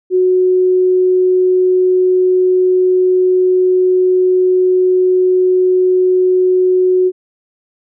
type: tone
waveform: sine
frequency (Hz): 368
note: F#4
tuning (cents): -9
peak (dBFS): -8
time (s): 0.1-7.12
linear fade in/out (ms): 50
effects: none